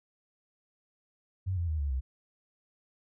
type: tone with pitch steps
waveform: sine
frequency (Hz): 94 / 85.7 / 78.14 / 71.24 / 64.95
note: F#2 / F2 / D#2 / C#2 / C2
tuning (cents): +28 / -32 / +8 / +48 / -12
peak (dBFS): -28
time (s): 1.46-2.01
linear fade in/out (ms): 20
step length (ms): 110
effects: none